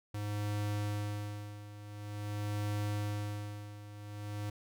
square tone with tremolo, 103.83 Hz, G#2, in tune, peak -33 dBFS, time 0.14-4.5 s, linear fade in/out 5 ms, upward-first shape sine, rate 0.47 Hz, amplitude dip 80%, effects none

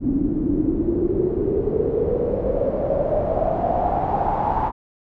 pink noise with low-pass filter sweep, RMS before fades -21 dBFS, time 0-4.72 s, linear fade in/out 50 ms, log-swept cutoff 270 to 920 Hz, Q 8.9, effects none

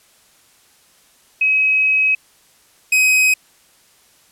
sine / 45% pulse tone pair in turn, 2546 / 2525 Hz, D#7 / D#7, +39 / +25 cents, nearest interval unison, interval 14 cents, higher first, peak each -12 / -11 dBFS, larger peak second, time 1.41-2.15 / 2.92-3.34 s, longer first, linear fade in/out 5 ms, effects white hiss -53 dBFS RMS until 4.31 s + low-pass 12000 Hz 12 dB/octave

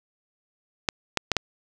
clicks, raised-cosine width 0.2 ms, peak -4 dBFS, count 4, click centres 0.888 / 1.173 / 1.317 / 1.367 s, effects none

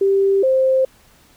sine tone pair in turn, 392 / 524.9 Hz, G4 / C5, 0 / +5 cents, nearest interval perfect fourth, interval 505 cents, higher second, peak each -12 dBFS, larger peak neither, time 0.01-0.43 / 0.43-0.85 s, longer neither, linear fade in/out 5 ms, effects pink hiss -52 dBFS RMS until 1.36 s

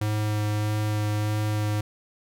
square tone with vibrato, 105.9 Hz, G#2, 34 cents sharp, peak -24 dBFS, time 0.01-1.81 s, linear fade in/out 5 ms, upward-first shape sine, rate 1.6 Hz, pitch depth 10 cents each way, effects none

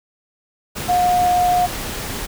sine tone in noise, 717 Hz, F5, 45 cents sharp, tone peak -13 dBFS, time 0.88-1.67 s, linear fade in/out 20 ms, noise pink, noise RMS -27 dBFS, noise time 0.75-2.27 s, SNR +11 dB, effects none

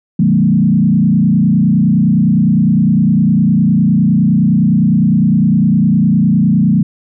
sine tone with frequency modulation, 192.2 Hz, G3, 34 cents flat, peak -7 dBFS, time 0.19-6.83 s, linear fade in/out 5 ms, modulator 29.8 Hz, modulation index 1.6, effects none

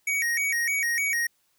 square tone with vibrato, 2055 Hz, C7, 32 cents flat, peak -24 dBFS, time 0.07-1.27 s, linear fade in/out 5 ms, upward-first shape square, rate 3.3 Hz, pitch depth 160 cents each way, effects white hiss -69 dBFS RMS until 1.58 s

